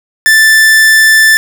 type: tone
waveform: 45% pulse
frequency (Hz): 1763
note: A6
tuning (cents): +3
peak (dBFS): -3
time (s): 0.26-1.37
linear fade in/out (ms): 0
effects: none